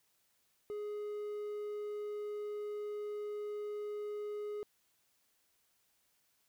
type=tone; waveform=triangle; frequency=417.2 Hz; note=G#4; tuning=8 cents sharp; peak=-36 dBFS; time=0.7-4.63 s; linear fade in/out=0 ms; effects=white hiss -75 dBFS RMS until 6.48 s